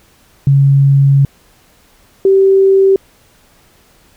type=tone pair in turn; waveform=sine; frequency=138.59 / 387.2 Hz; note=C#3 / G4; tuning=0 / -21 cents; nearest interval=octave + tritone; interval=1779 cents; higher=second; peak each=-5 dBFS; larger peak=neither; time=0.47-1.25 / 2.25-2.96 s; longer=first; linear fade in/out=2 ms; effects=pink hiss -49 dBFS RMS until 4.16 s